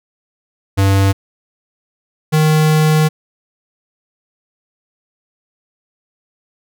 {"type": "tone pair in turn", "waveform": "square", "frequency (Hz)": [97.7, 155.09], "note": ["G2", "D#3"], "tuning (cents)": [-5, -5], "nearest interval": "minor sixth", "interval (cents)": 800, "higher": "second", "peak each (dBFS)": -10, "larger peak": "neither", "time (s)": [[0.77, 1.13], [2.32, 3.09]], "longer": "second", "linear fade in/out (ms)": 20, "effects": []}